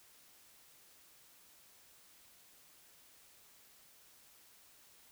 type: silence
effects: white hiss -63 dBFS RMS until 5.11 s